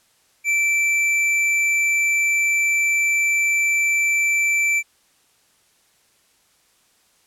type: tone with tanh clipping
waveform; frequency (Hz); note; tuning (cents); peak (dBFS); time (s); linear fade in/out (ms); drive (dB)
sine; 2333; D7; -12; -18; 0.44-4.83; 50; 11
effects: white hiss -60 dBFS RMS until 7.26 s + low-pass 11000 Hz 12 dB/octave